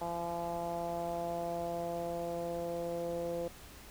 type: tone with low-pass filter sweep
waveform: 10% pulse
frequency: 170.8 Hz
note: F3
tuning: 38 cents flat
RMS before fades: -37 dBFS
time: 0.01-3.48 s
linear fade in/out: 5 ms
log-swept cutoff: 820 to 520 Hz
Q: 3.7
effects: added 60 Hz sine -58 dBFS peak until 3.9 s + pink hiss -53 dBFS RMS until 3.9 s